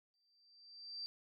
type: tone with exponential growth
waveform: sine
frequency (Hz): 4682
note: D8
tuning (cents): -6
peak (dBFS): -40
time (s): 0.14-1.06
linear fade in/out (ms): 0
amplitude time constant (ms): 200
effects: none